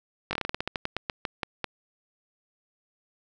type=slowing click train; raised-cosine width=0.3 ms; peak=-12 dBFS; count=17; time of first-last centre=0.31-1.643 s; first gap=20 ms; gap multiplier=1.17; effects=none